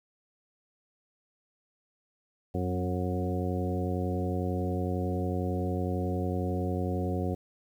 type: harmonic tone with a mistuned harmonic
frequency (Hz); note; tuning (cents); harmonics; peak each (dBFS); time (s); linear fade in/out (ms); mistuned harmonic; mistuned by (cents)
91; F#2; -28; 1 / 2 / 3 / 4 / 5 / 6 / 8; -31 / -34 / -36 / -37 / -38 / -39 / -40; 2.54-7.35; 10; 2; +20
effects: 10-bit